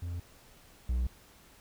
triangle tone pair in turn, 86.8 / 61.38 Hz, F2 / B1, -10 / -10 cents, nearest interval tritone, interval 600 cents, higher first, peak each -32 / -25 dBFS, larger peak second, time 0.02-0.2 / 0.89-1.07 s, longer neither, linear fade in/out 5 ms, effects pink hiss -58 dBFS RMS until 1.6 s

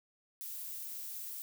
violet noise, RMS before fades -43 dBFS, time 0.41-1.42 s, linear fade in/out 0 ms, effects none

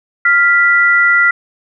sine tone pair together, 1396.9 / 1971.7 Hz, F6 / B6, 0 / -3 cents, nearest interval tritone, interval 597 cents, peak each -10 dBFS, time 0.25-1.31 s, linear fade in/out 5 ms, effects none

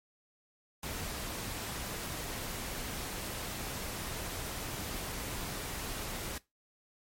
pink noise, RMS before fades -39 dBFS, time 0.83-6.38 s, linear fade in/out 2 ms, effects noise-tail reverb RT60 0.2 s tail -19 dB re dry + MP3 64 kbps

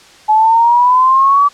sine exponential sweep, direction up, 852 to 1156 Hz, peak -6 dBFS, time 0.28-1.49 s, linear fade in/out 20 ms, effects white hiss -41 dBFS RMS until 1.53 s + low-pass 6000 Hz 12 dB/octave

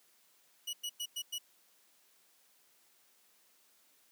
sawtooth tone bursts, 2923 Hz, F#7, 22 cents flat, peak -33 dBFS, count 5, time 0.67-1.385 s, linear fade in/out 10 ms, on 63 ms, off 100 ms, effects white hiss -68 dBFS RMS until 4.11 s + high-pass 200 Hz 12 dB/octave

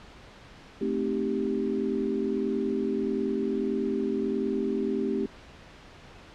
sine chord, A half-diminished seventh, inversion none, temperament equal, 220 / 261.6 / 311.1 / 392 Hz, A3 / C4 / Eb4 / G4, 0 / 0 / 0 / 0 cents, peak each -31 / -31 / -34 / -29 dBFS, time 0.81-5.26 s, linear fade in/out 5 ms, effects pink hiss -49 dBFS RMS until 6.34 s + low-pass 4000 Hz 12 dB/octave

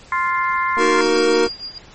harmonic tone, 349.2 Hz, F4, in tune, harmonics 3 / 4 / 5 / 6, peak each -18 / -26 / -26 / -24 dBFS, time 0.12-1.01 s, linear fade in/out 2 ms
square chord, D# minor, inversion none, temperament just, 311.1 / 373.4 / 466.7 Hz, D#4 / F#4 / A#4, 0 / +16 / +2 cents, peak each -22 / -20 / -17 dBFS, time 0.77-1.49 s, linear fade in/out 50 ms
click train, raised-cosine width 1 ms, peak -16 dBFS, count 164, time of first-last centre 0.77-1.467 s, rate 234 Hz
sine tone with tremolo, 4821 Hz, D8, 45 cents sharp, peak -25 dBFS, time 1.01-1.78 s, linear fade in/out 0 ms, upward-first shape triangle, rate 6.6 Hz, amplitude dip 90%
effects pink hiss -44 dBFS RMS until 1.94 s + MP3 32 kbps

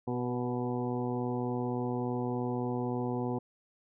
harmonic tone with a mistuned harmonic, 123.47 Hz, B2, in tune, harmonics 1 / 2 / 3 / 4 / 5 / 6 / 7 / 8, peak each -36 / -34 / -37 / -39 / -52 / -42 / -43 / -46 dBFS, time 0.07-3.39 s, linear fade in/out 10 ms, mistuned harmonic 4, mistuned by -21 cents, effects none

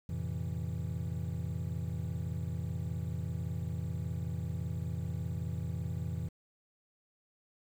triangle chord, F major seventh, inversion none, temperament equal with one note detuned, 87.31 / 112.44 / 130.81 / 164.81 Hz, F2 / A2 / C3 / E3, 0 / +38 / 0 / 0 cents, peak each -36 / -39 / -39 / -37 dBFS, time 0.09-6.29 s, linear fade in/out 5 ms, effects 10-bit

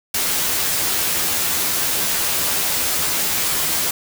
white noise with comb filter, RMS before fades -20 dBFS, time 0.14-3.91 s, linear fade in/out 5 ms, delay 12 ms, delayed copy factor +0.55, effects none

